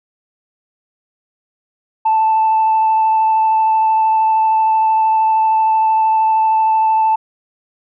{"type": "tone with vibrato", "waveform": "sine", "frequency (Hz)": 880, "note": "A5", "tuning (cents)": 0, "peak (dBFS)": -9, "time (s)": [2.05, 7.16], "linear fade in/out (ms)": 10, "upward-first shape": "sine", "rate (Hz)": 13, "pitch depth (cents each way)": 10, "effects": ["tanh soft clip ceiling -7 dBFS"]}